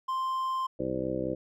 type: tone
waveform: triangle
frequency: 1046.5 Hz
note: C6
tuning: in tune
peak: -26 dBFS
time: 0.08-0.67 s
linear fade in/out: 10 ms
type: harmonic tone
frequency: 64.6 Hz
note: C2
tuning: 21 cents flat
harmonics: 1 / 2 / 3 / 4 / 5 / 6 / 7 / 8 / 9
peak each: -46 / -40 / -39 / -40 / -34 / -37 / -46 / -34 / -38 dBFS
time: 0.79-1.35 s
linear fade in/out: 10 ms
effects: none